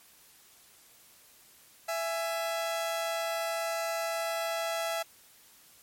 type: tone pair together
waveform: sawtooth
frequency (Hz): 665.5 / 832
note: E5 / G#5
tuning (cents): +16 / +3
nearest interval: major third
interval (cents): 387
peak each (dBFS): -27 / -34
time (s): 1.88-5.03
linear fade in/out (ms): 10
effects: white hiss -58 dBFS RMS until 5.82 s + MP3 64 kbps